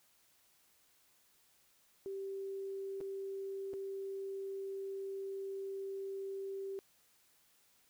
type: tone with dropouts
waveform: sine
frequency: 390 Hz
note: G4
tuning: 9 cents flat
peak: -39 dBFS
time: 2.06-6.79 s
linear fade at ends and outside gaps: 0 ms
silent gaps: 3.005-3.011 / 3.733-3.738 s
effects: white hiss -70 dBFS RMS until 7.89 s